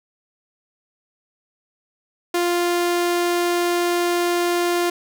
sawtooth tone, 349.2 Hz, F4, in tune, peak -14 dBFS, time 2.34-4.9 s, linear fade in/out 5 ms, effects none

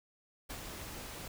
pink noise with ADSR envelope, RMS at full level -42 dBFS, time 0.49-1.28 s, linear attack 16 ms, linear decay 68 ms, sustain -3 dB, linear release 4 ms, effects none

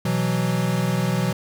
square chord, B suspended fourth, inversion none, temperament equal with one note detuned, 124.98 / 164.81 / 185 Hz, B2 / E3 / F#3, +21 / 0 / 0 cents, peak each -25 dBFS, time 0.05-1.33 s, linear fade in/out 5 ms, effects none

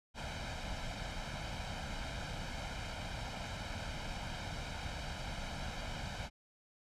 pink noise with comb filter, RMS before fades -41 dBFS, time 0.14-6.3 s, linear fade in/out 50 ms, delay 1.3 ms, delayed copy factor +0.7, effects low-pass 5000 Hz 12 dB/octave

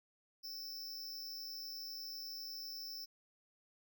square tone with amplitude modulation, 5274 Hz, E8, in tune, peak -40 dBFS, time 0.43-3.06 s, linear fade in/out 20 ms, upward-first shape sine, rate 252 Hz, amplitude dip 100%, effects none

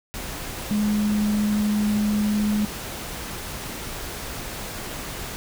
sine tone in noise, 209.6 Hz, G#3, 16 cents sharp, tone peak -19 dBFS, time 0.71-2.65 s, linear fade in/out 0 ms, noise pink, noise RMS -33 dBFS, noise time 0.14-5.36 s, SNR +11 dB, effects none

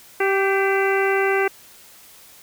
harmonic tone with a mistuned harmonic, 389.5 Hz, G4, 11 cents flat, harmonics 1 / 2 / 3 / 4 / 5 / 6 / 7, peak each -19 / -25 / -29 / -25 / -26 / -30 / -32 dBFS, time 0.2-1.48 s, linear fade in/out 5 ms, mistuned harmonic 5, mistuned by +54 cents, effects white hiss -47 dBFS RMS until 2.42 s

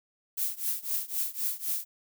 violet noise with tremolo, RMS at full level -28 dBFS, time 0.37-1.85 s, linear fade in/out 10 ms, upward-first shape triangle, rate 3.9 Hz, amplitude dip 95%, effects none

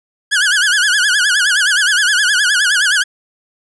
sawtooth tone with vibrato, 1568 Hz, G6, in tune, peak -7 dBFS, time 0.31-3.04 s, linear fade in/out 20 ms, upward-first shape sine, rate 9.6 Hz, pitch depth 160 cents each way, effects resampled to 24000 Hz

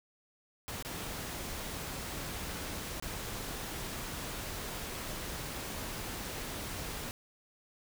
pink noise with dropouts, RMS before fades -40 dBFS, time 0.68-7.11 s, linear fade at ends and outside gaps 0 ms, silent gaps 0.825-0.849 / 2.999-3.024 s, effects none

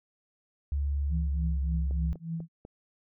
sine tone with pitch glide, 71 to 67.56 Hz, C#2 to C#2, +42 to -44 cents, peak -26 dBFS, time 0.72-2.13 s, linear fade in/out 0 ms, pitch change -86 cents, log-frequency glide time 1.11-1.67 s
sine tone with tremolo, 164.81 Hz, E3, in tune, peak -29 dBFS, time 1.09-2.49 s, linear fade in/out 50 ms, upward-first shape triangle, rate 3.4 Hz, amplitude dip 100%
click train, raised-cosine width 2 ms, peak -31 dBFS, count 4, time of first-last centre 1.91-2.651 s, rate 4.05 Hz
effects none

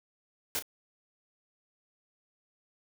white noise with echo, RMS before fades -32 dBFS, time 0.55-0.59 s, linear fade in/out 0 ms, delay 34 ms, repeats 1, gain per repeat -11 dB, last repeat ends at 0.624 s, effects none

